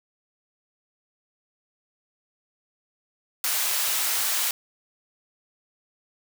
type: high-pass noise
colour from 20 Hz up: white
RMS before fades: -25 dBFS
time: 3.44-4.51 s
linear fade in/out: 2 ms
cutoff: 760 Hz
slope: 12 dB/octave
effects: none